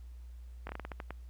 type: slowing click train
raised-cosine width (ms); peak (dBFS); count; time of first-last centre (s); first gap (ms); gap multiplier
0.5; -25; 9; 0.67-1.107; 22; 1.25
effects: added 60 Hz sine -45 dBFS peak until 1.29 s + pink hiss -70 dBFS RMS until 1.29 s